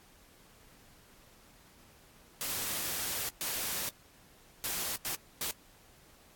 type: noise bursts at uneven times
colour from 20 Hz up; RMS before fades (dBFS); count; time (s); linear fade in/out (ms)
white; -35; 5; 2.41-3.29 / 3.41-3.89 / 4.64-4.96 / 5.05-5.15 / 5.41-5.51; 0
effects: pink hiss -60 dBFS RMS until 6.35 s + AAC 64 kbps